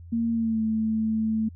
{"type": "tone with pitch glide", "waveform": "sine", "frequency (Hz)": [230.3, 220], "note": ["A#3", "A3"], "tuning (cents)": [-21, 0], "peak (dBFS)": -22, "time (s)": [0.12, 1.49], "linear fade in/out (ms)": 10, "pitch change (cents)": -79, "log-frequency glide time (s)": [0.32, 0.62], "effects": ["added 85 Hz sine -41 dBFS peak until 1.55 s"]}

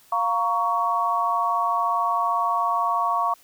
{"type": "chord", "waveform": "sine", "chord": "Bb minor", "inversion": "second", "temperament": "just", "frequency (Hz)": [699.2, 932.3, 1118.8], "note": ["F5", "Bb5", "Db6"], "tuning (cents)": [2, 0, 16], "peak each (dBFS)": [-26, -26, -22], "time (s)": [0.12, 3.34], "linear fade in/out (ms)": 5, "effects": ["white hiss -55 dBFS RMS until 3.43 s"]}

